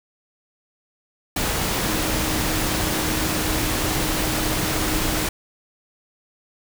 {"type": "tone in noise", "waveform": "sine", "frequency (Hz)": 311.8, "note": "D#4", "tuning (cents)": 4, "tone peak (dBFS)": -29, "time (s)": [1.88, 5.24], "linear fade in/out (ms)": 5, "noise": "pink", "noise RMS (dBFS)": -23, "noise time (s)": [1.36, 5.29], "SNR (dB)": -9, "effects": []}